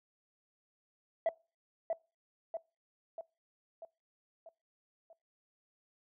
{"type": "tone with echo", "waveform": "sine", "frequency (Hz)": 659.3, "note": "E5", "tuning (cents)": 0, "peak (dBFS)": -24, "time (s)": [1.26, 1.29], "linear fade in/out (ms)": 2, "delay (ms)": 640, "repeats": 6, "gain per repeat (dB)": -5, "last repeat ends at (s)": 5.13, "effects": ["noise-tail reverb RT60 0.3 s tail -24 dB re dry", "tanh soft clip ceiling -26 dBFS"]}